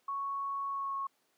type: tone with pitch glide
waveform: sine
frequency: 1108.7 to 1097.2 Hz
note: C#6 to C#6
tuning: 0 to -18 cents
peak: -33 dBFS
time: 0.08-1.07 s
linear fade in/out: 5 ms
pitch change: -18 cents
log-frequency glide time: 0.68-0.96 s
effects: pink hiss -73 dBFS RMS until 1.37 s + high-pass 300 Hz 12 dB/octave